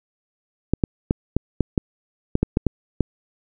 clicks, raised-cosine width 3 ms, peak -4 dBFS, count 11, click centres 0.736 / 0.838 / 1.109 / 1.366 / 1.607 / 1.778 / 2.354 / 2.43 / 2.571 / 2.667 / 3.007 s, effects none

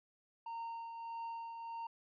triangle tone with tremolo, 921 Hz, A#5, 21 cents flat, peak -38 dBFS, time 0.46-1.87 s, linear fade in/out 5 ms, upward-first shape triangle, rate 1.6 Hz, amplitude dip 45%, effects resampled to 11025 Hz

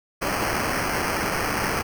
violet noise with sample-and-hold, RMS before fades -25 dBFS, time 0.21-1.83 s, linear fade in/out 20 ms, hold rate 3675 Hz, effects none

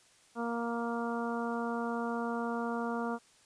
harmonic tone, 234.1 Hz, A#3, 8 cents sharp, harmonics 1 / 2 / 3 / 4 / 5 / 6, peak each -35 / -38 / -40 / -41 / -42 / -43 dBFS, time 0.35-3.19 s, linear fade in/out 50 ms, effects white hiss -63 dBFS RMS until 3.45 s + resampled to 22050 Hz

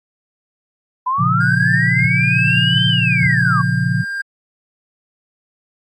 sine linear two-way sweep, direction up then down, 987.8 to 3136 to 1077 Hz, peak -15 dBFS, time 1.06-3.62 s, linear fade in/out 10 ms, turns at 2.87 s
sine chord, Bb minor, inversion none, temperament equal with one note detuned, 116.54 / 139.23 / 174.61 Hz, Bb2 / Db3 / F3, 0 / +8 / 0 cents, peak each -19 dBFS, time 1.18-4.04 s, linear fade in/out 20 ms
triangle tone with tremolo, 1599 Hz, G6, 34 cents sharp, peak -17 dBFS, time 1.4-4.22 s, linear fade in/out 10 ms, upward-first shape triangle, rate 1.1 Hz, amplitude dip 45%
effects AAC 48 kbps

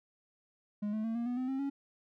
triangle tone with pitch steps, 207.7 / 216.5 / 225.7 / 235.3 / 245.3 / 255.7 / 266.6 / 277.9 Hz, G#3 / A3 / A3 / A#3 / B3 / C4 / C4 / C#4, 0 / -28 / +44 / +16 / -12 / -40 / +33 / +4 cents, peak -30 dBFS, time 0.82-1.7 s, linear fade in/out 10 ms, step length 110 ms, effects none

